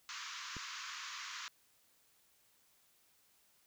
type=band-pass noise; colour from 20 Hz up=pink; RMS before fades=-46 dBFS; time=0.09-1.48 s; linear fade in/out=0 ms; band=1000 to 7000 Hz; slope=96 dB/octave
type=click; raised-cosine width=3 ms; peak=-34 dBFS; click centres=0.567 s
effects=white hiss -71 dBFS RMS until 3.66 s